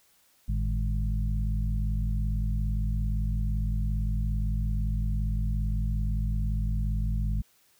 harmonic tone with a mistuned harmonic, 51.5 Hz, G#1, 14 cents flat, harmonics 1 / 2 / 3 / 4, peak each -26 / -32 / -36 / -38 dBFS, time 0.48-7.42 s, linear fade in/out 10 ms, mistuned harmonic 2, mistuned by +100 cents, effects white hiss -64 dBFS RMS until 7.79 s

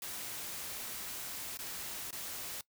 white noise with dropouts, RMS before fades -42 dBFS, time 0.02-2.61 s, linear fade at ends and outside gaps 2 ms, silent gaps 1.573-1.589 / 2.108-2.127 s, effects noise-tail reverb RT60 0.1 s tail -21 dB re dry

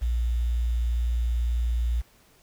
sine tone with quantisation, 59 Hz, A#1, 22 cents sharp, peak -22 dBFS, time 0.01-2.02 s, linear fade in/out 20 ms, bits 8, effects pink hiss -59 dBFS RMS until 2.42 s

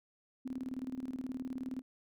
sine tone with tremolo, 258.3 Hz, C4, 22 cents flat, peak -35 dBFS, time 0.45-1.82 s, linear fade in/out 10 ms, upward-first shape square, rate 19 Hz, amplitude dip 75%, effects none

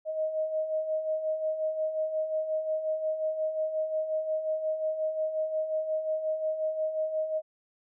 sine beating tone pair, 622.3 / 627.9 Hz, D#5 / D#5, 0 / +16 cents, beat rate 5.6 Hz, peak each -36 / -28 dBFS, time 0.05-7.42 s, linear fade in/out 50 ms, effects none

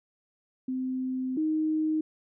sine tone pair in turn, 258.2 / 311.9 Hz, C4 / D#4, -23 / +4 cents, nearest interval minor third, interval 327 cents, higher second, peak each -28 / -24 dBFS, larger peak second, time 0.68-1.37 / 1.37-2.01 s, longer first, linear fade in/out 5 ms, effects none

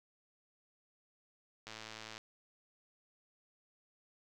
click train, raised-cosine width 0.2 ms, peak -29 dBFS, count 57, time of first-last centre 1.67-2.179 s, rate 110 Hz, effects none

